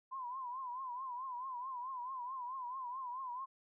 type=tone with vibrato; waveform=sine; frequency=1016 Hz; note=B5; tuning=49 cents sharp; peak=-40 dBFS; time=0.11-3.46 s; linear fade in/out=20 ms; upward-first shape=triangle; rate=4.6 Hz; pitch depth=120 cents each way; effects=none